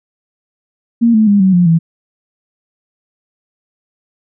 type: tone with pitch steps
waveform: sine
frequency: 233.1 / 217.5 / 202.9 / 189.34 / 176.66 / 164.83 Hz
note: A#3 / A3 / G#3 / F#3 / F3 / E3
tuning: 0 / -20 / -40 / +40 / +20 / 0 cents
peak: -6 dBFS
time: 1.01-1.79 s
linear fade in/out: 20 ms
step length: 130 ms
effects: none